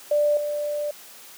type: tone with level steps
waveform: sine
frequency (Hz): 590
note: D5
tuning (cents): +8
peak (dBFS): -17 / -24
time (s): 0.11-0.91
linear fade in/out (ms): 5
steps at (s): 0.37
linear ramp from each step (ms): 2
effects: white hiss -45 dBFS RMS until 1.37 s + high-pass 200 Hz 12 dB/octave